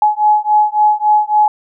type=beating tone pair; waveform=sine; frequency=844 / 847.6 Hz; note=G#5 / G#5; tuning=+28 / +35 cents; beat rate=3.6 Hz; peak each=-12 dBFS; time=0.02-1.48 s; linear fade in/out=2 ms; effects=none